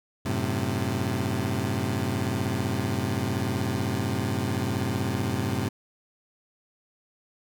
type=chord; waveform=20% pulse; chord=F# diminished; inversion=none; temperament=equal with one note detuned; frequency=94.28 / 110 / 130.81 Hz; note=F#2 / A2 / C3; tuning=+33 / 0 / 0 cents; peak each=-25 dBFS; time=0.25-5.69 s; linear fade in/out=10 ms; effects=none